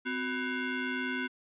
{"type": "ring-modulated tone", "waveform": "sawtooth", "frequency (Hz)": 622.3, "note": "D#5", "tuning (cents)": 0, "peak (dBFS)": -24, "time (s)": [0.05, 1.28], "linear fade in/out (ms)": 20, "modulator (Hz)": 879, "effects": ["resampled to 8000 Hz"]}